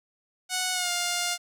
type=tone with pitch glide; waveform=5% pulse; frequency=737 to 705.3 Hz; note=F#5 to F5; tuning=-7 to +17 cents; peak=-14 dBFS; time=0.49-1.38 s; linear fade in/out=50 ms; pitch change=-76 cents; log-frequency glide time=0.73-0.9 s; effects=none